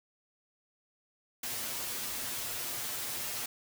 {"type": "noise with comb filter", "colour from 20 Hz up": "white", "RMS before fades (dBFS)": -37, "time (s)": [1.43, 3.46], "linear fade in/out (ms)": 5, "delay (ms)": 8.3, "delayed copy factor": 0.9, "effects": []}